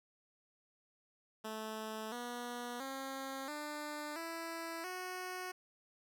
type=tone with pitch steps; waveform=10% pulse; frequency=218.3 / 242.2 / 268.8 / 298.2 / 330.9 / 367.1 Hz; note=A3 / B3 / C4 / D4 / E4 / F#4; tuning=-13 / -34 / +47 / +27 / +7 / -14 cents; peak=-33 dBFS; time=1.44-5.52 s; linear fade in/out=10 ms; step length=680 ms; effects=none